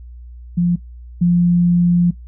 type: tone pair in turn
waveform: sine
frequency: 174.61 / 174.61 Hz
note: F3 / F3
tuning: 0 / 0 cents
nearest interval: unison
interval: 0 cents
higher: neither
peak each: -12 / -10 dBFS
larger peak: second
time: 0.57-0.76 / 1.21-2.11 s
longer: second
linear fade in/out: 10 ms
effects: noise-tail reverb RT60 0.2 s tail -25 dB re dry + added 60 Hz sine -33 dBFS peak until 2.27 s